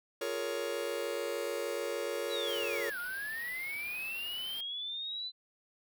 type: chord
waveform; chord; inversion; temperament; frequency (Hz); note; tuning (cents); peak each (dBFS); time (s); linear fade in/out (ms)
45% pulse; Bb minor seventh; second; just; 349.6 / 419.5 / 466.2 / 559.4; F4 / Ab4 / Bb4 / Db5; +2 / +17 / 0 / +16; -42 / -40 / -38 / -38; 0.21-2.9; 5
type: linear two-way sweep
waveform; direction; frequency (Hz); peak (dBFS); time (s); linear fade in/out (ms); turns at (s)
sine; down then up; 4043 to 1396 to 4043; -36; 2.29-5.32; 50; 2.99
type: band-stop noise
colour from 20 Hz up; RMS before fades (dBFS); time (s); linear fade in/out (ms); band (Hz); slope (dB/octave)
white; -48; 2.47-4.61; 5; 5200 to 9400; 96
effects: none